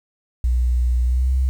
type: tone with pitch glide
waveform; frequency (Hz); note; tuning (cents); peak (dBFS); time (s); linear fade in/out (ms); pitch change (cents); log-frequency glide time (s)
sine; 61.1 to 65.11; B1 to C2; -18 to -8; -15; 0.44-1.49; 0; +110; 1.04-1.32
effects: 8-bit